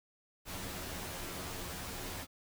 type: noise with comb filter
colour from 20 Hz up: pink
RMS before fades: -42 dBFS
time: 0.45-2.27 s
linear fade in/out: 50 ms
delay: 11 ms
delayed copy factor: +0.65
effects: none